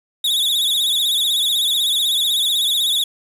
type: tone with vibrato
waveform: 45% pulse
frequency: 3584 Hz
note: A7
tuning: 31 cents sharp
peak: -15 dBFS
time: 0.24-3.04 s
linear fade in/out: 5 ms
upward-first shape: sine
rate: 16 Hz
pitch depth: 110 cents each way
effects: resampled to 32000 Hz + 7-bit